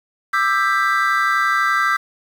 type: chord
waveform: triangle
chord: E minor seventh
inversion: third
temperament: just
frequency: 1186.7 / 1318.5 / 1582.2 / 1977.8 Hz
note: D6 / E6 / G6 / B6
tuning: +18 / 0 / +16 / +2 cents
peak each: -19 / -18 / -18 / -21 dBFS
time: 0.33-1.97 s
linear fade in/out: 10 ms
effects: 7-bit